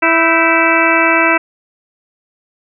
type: harmonic tone with a mistuned harmonic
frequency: 329.6 Hz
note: E4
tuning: in tune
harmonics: 1 / 2 / 3 / 4 / 5 / 6 / 7 / 8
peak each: -17 / -17 / -17 / -17 / -17 / -17 / -17 / -17 dBFS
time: 0.02-1.38 s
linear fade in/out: 10 ms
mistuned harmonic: 5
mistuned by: -98 cents
effects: none